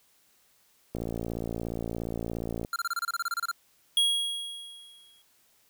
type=click train; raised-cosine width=2 ms; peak=-20 dBFS; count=98; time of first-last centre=0.95-2.649 s; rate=57.1 Hz
type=tone bursts; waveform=square; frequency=1382 Hz; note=F6; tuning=19 cents flat; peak=-28 dBFS; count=14; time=2.73-3.514 s; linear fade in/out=2 ms; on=30 ms; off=28 ms
type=tone with exponential decay; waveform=square; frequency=3300 Hz; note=G#7; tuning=12 cents flat; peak=-20 dBFS; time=3.97-5.22 s; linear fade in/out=2 ms; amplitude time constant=270 ms
effects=white hiss -65 dBFS RMS until 5.69 s